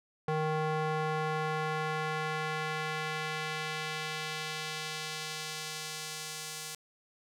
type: tone with band-pass filter sweep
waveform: square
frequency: 155.56 Hz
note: D#3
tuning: in tune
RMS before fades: -35 dBFS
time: 0.28-6.75 s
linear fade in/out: 2 ms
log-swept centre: 720 to 7800 Hz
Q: 0.8
effects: none